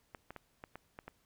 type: clicks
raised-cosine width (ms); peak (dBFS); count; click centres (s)
0.5; -30; 7; 0.148 / 0.306 / 0.363 / 0.639 / 0.756 / 0.989 / 1.08
effects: pink hiss -73 dBFS RMS until 1.25 s